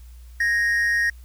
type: tone pair together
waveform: triangle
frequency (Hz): 1660.8 / 1868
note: G#6 / A#6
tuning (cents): 0 / +3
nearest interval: major second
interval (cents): 203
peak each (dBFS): -25 / -17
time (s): 0.4-1.1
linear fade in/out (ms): 5
effects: added 60 Hz sine -40 dBFS peak until 1.24 s + white hiss -58 dBFS RMS until 1.24 s